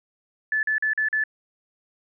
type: tone bursts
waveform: sine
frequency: 1737 Hz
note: A6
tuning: 23 cents flat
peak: -20 dBFS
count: 5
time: 0.52-1.238 s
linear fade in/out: 2 ms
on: 110 ms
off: 42 ms
effects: none